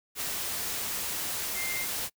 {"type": "tone in noise", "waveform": "sine", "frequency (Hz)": 2100, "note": "C7", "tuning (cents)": 6, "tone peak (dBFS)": -34, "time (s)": [1.54, 1.87], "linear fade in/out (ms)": 50, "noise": "white", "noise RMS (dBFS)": -33, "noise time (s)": [0.15, 2.1], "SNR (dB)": -4, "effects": ["noise-tail reverb RT60 0.1 s tail -25 dB re dry"]}